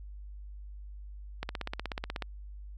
click train, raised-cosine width 0.3 ms, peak -18 dBFS, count 14, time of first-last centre 1.43-2.223 s, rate 16.4 Hz, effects added 50 Hz sine -42 dBFS peak until 2.77 s

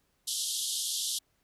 pink band-pass noise, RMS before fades -33 dBFS, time 0.27-1.19 s, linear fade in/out 10 ms, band 3100 to 12000 Hz, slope 96 dB/octave, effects pink hiss -73 dBFS RMS until 1.43 s

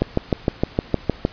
click train, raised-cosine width 2 ms, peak -3 dBFS, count 9, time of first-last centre 0.02-1.251 s, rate 6.5 Hz, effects pink hiss -42 dBFS RMS until 1.32 s + resampled to 11025 Hz

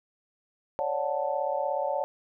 sine chord, D major seventh, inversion third, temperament just, 550.6 / 587.3 / 734.2 / 881 Hz, C#5 / D5 / F#5 / A5, -12 / 0 / -14 / +2 cents, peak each -31 / -31 / -33 / -32 dBFS, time 0.79-2.04 s, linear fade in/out 0 ms, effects none

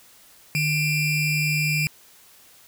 square ring-modulated tone, 1261 Hz, D#6, 23 cents sharp, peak -18 dBFS, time 0.55-1.87 s, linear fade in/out 0 ms, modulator 1110 Hz, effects white hiss -52 dBFS RMS until 2.67 s

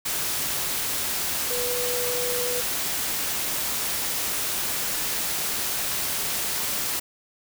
sine tone in noise, 491.6 Hz, B4, 8 cents flat, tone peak -28 dBFS, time 1.5-2.61 s, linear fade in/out 10 ms, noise white, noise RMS -27 dBFS, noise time 0.05-7 s, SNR -4 dB, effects none

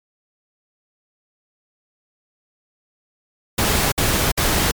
pink noise bursts, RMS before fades -18 dBFS, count 3, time 3.58-4.714 s, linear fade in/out 5 ms, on 340 ms, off 57 ms, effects MP3 96 kbps

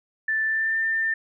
sine tone with pitch glide, 1763 to 1794.9 Hz, A6 to A6, +3 to +34 cents, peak -21 dBFS, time 0.28-1.14 s, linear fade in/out 5 ms, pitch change +31 cents, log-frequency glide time 0.45-0.79 s, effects none

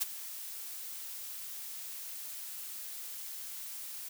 blue noise with ADSR envelope, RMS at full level -29 dBFS, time 0-4.09 s, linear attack 20 ms, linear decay 20 ms, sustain -14 dB, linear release 9 ms, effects none

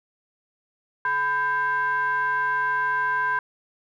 triangle ring-modulated tone, 286.8 Hz, D4, 41 cents flat, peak -16 dBFS, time 1.05-3.39 s, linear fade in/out 2 ms, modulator 1290 Hz, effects none

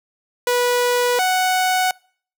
sawtooth tone pair in turn, 489.4 / 741.4 Hz, B4 / F#5, -16 / +3 cents, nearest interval perfect fifth, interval 719 cents, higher second, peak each -12 dBFS, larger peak neither, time 0.47-1.19 / 1.19-1.91 s, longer neither, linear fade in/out 2 ms, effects noise-tail reverb RT60 0.5 s tail -26 dB re dry

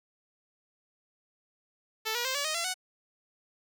5% pulse tone with pitch steps, 440 / 479.8 / 523.3 / 570.6 / 622.3 / 678.6 / 740 Hz, A4 / A#4 / C5 / C#5 / D#5 / F5 / F#5, 0 / +50 / 0 / +50 / 0 / -50 / 0 cents, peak -18 dBFS, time 2.05-2.743 s, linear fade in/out 20 ms, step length 99 ms, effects none

